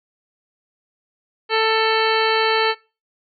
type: harmonic tone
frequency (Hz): 443.1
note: A4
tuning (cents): +12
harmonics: 1 / 2 / 3 / 4 / 5 / 6 / 7 / 9 / 10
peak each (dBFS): -19 / -22 / -24 / -25 / -26 / -27 / -27 / -29 / -29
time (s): 1.49-2.75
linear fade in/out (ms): 50
effects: noise-tail reverb RT60 0.3 s tail -21 dB re dry